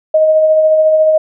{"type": "tone with tremolo", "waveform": "sine", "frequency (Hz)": 626, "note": "D#5", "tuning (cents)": 10, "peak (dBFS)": -5, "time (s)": [0.14, 1.18], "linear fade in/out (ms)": 5, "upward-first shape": "sine", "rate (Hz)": 14, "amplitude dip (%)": 30, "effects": []}